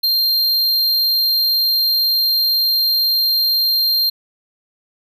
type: tone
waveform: square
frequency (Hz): 4186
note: C8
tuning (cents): 0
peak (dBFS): -14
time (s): 0.03-4.1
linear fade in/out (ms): 10
effects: none